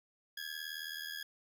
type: ring-modulated tone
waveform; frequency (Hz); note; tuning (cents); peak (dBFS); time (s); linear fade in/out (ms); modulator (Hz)
20% pulse; 1661.2; G#6; 0; -33; 0.37-1.23; 5; 39.5
effects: none